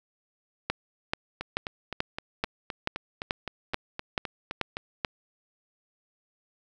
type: two click trains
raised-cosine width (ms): 0.3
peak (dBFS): -10 / -17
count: 11 / 14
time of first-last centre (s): 0.7-5.048 / 1.41-4.769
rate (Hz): 2.3 / 3.87
effects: none